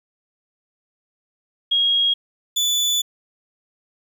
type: tone pair in turn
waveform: sine / 30% pulse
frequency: 3281 / 3476 Hz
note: G#7 / A7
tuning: -22 / -22 cents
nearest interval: minor second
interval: 100 cents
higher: second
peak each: -15 dBFS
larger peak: neither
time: 1.71-2.14 / 2.56-3.02 s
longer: second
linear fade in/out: 10 ms
effects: 9-bit